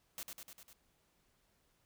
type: noise with echo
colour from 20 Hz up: white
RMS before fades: -44 dBFS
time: 0.18-0.23 s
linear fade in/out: 0 ms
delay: 100 ms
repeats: 5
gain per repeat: -3 dB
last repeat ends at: 0.73 s
effects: pink hiss -75 dBFS RMS until 1.85 s